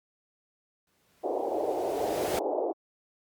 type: noise with exponential growth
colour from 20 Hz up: pink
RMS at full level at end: -33 dBFS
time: 0.87-2.39 s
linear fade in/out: 2 ms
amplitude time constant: 330 ms
type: band-pass noise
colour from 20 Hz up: pink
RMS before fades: -30 dBFS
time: 1.23-2.73 s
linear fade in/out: 20 ms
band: 330 to 810 Hz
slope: 48 dB/octave
effects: high-pass 80 Hz 12 dB/octave + Opus 48 kbps